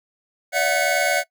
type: tone cluster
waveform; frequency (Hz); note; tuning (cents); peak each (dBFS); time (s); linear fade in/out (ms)
square; 576 / 659 / 728 / 1511 / 2204; D5 / E5 / F#5 / F#6 / C#7; -34 / -1 / -28 / +36 / -11; -25; 0.52-1.24; 50
effects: noise-tail reverb RT60 0.1 s tail -21 dB re dry

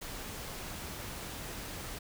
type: noise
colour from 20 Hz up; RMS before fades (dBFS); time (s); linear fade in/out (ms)
pink; -42; 0.01-1.99; 10
effects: none

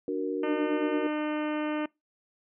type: chord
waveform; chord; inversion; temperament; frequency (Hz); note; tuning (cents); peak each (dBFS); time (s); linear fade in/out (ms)
sine; D augmented; none; equal; 293.7 / 370 / 466.2; D4 / F#4 / A#4; 0 / 0 / 0; -32; 0.08-1.07; 2
type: harmonic tone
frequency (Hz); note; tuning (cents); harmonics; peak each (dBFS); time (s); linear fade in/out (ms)
302.8; D#4; -47; 1 / 2 / 3 / 4 / 5 / 6 / 7 / 8 / 9 / 10; -29 / -35 / -39 / -41 / -43 / -45 / -46 / -47 / -48 / -49; 0.43-1.86; 5
effects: noise-tail reverb RT60 0.2 s tail -24 dB re dry

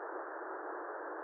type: band-pass noise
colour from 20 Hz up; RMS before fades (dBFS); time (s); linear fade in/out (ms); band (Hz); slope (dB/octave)
pink; -43; 0-1.23; 0; 320 to 1700; 96
effects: none

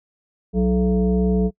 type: tone with frequency modulation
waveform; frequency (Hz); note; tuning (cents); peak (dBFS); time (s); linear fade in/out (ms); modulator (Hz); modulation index
sine; 185.8; F#3; +7; -15; 0.53-1.51; 50; 247; 1
effects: noise-tail reverb RT60 0.1 s tail -26 dB re dry

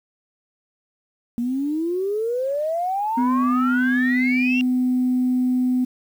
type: exponential sweep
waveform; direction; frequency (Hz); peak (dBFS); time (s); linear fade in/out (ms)
sine; up; 232.5 to 2794; -20; 1.38-4.61; 0
type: tone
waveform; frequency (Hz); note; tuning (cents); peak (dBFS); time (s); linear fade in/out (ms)
sine; 252; B3; +35; -16; 3.17-5.85; 10
effects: tanh soft clip ceiling -12 dBFS + 8-bit

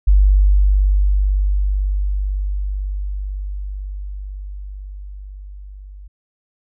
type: tone with level ramp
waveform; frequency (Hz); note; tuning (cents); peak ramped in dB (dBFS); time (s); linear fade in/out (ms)
sine; 49; G1; 0; -7 to -34; 0.07-6.08; 10
effects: none

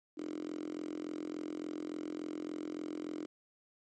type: tone with high-pass filter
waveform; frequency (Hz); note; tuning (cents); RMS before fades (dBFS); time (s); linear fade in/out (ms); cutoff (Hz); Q
5% pulse; 43.5; F1; -6; -41; 0.17-3.26; 10; 310; 7.5
effects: MP3 32 kbps

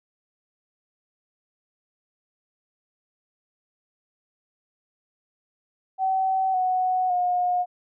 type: tone with pitch steps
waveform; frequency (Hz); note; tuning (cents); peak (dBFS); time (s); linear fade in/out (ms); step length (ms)
sine; 762 / 739.9 / 718.4; G5 / F#5 / F5; -49 / 0 / +49; -20; 5.98-7.66; 50; 560
effects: none

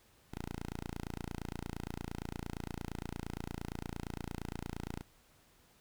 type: tone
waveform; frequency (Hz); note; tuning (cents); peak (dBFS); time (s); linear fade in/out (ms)
5% pulse; 28.67; A#0; -28; -29; 0.3-5.04; 50
effects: pink hiss -66 dBFS RMS until 5.8 s

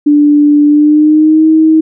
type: tone with pitch glide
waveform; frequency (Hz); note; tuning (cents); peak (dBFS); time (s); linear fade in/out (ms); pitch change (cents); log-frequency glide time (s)
sine; 293.7 to 316.6; D4 to D#4; 0 to +30; -3; 0.06-1.81; 10; +130; 0.66-1.47
effects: none

